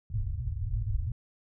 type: low-pass noise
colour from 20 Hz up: white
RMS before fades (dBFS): -31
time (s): 0.1-1.12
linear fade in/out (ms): 5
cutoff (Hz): 120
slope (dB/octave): 96
effects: none